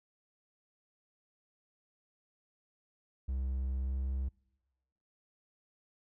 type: tone with pitch glide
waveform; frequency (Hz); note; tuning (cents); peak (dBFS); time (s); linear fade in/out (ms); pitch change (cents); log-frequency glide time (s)
triangle; 65.41 to 66.09; C2 to C2; 0 to +18; -30; 3.28-4.29; 10; +18; 3.84-3.93
effects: noise-tail reverb RT60 1.0 s tail -26 dB re dry